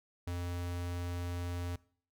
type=tone; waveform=square; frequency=87.8 Hz; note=F2; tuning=10 cents sharp; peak=-36 dBFS; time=0.27-1.76 s; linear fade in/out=5 ms; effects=noise-tail reverb RT60 0.5 s tail -21 dB re dry